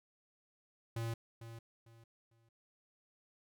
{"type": "tone with echo", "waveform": "square", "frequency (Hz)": 114.8, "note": "A#2", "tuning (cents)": -26, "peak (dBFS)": -37, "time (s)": [0.96, 1.14], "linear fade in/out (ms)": 5, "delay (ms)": 450, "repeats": 3, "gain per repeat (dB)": -11, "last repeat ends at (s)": 2.49, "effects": []}